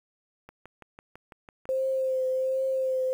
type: click train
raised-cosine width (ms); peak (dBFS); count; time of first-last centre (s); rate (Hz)
0.5; -30; 8; 0.49-1.655; 6.01
type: tone with vibrato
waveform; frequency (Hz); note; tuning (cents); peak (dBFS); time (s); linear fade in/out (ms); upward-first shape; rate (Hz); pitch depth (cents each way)
sine; 523.3; C5; 0; -24; 1.69-3.13; 0; triangle; 1.3; 24
effects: 9-bit